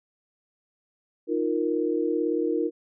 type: chord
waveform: sine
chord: Eb suspended second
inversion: none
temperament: equal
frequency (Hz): 311.1 / 349.2 / 466.2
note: Eb4 / F4 / Bb4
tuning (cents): 0 / 0 / 0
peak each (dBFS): -27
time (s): 1.27-2.71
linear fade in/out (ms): 50
effects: none